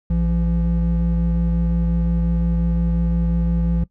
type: tone pair together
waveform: triangle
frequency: 58.56 / 170 Hz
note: A#1 / F3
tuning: +9 / -46 cents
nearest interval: octave + tritone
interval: 1845 cents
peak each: -16 dBFS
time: 0.1-3.84 s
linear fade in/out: 5 ms
effects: noise-tail reverb RT60 0.1 s tail -20 dB re dry + tanh soft clip ceiling -9 dBFS